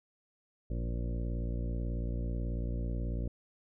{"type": "harmonic tone with a mistuned harmonic", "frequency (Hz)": 58.27, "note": "A#1", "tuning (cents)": 0, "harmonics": [1, 2, 3, 4, 5, 6, 8, 9, 10], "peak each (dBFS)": [-33, -39, -43, -45, -47, -49, -51, -52, -53], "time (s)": [0.7, 3.28], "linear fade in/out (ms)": 5, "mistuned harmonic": 1, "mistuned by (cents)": -110, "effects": []}